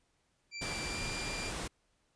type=tone with pitch glide; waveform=25% pulse; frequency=2349 to 2380 Hz; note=D7 to D7; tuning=0 to +22 cents; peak=-36 dBFS; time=0.51-1.53 s; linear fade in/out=50 ms; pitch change=+22 cents; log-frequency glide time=0.84-1.01 s
type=noise; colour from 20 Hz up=pink; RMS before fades=-39 dBFS; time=0.61-1.68 s; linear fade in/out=10 ms
effects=pink hiss -75 dBFS RMS until 2.15 s + resampled to 22050 Hz